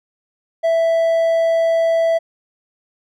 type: tone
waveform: triangle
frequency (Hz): 660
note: E5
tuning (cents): +2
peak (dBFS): -11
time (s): 0.63-2.19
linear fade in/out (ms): 20
effects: none